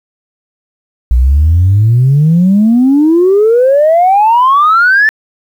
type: exponential sweep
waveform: sine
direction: up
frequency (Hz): 58.1 to 1784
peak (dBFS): -3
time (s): 1.11-5.09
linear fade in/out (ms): 0
effects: tanh soft clip ceiling -1 dBFS + 7-bit